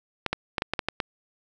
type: clicks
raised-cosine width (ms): 0.3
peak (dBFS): -9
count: 8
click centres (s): 0.263 / 0.33 / 0.582 / 0.621 / 0.736 / 0.792 / 0.886 / 1.002
effects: none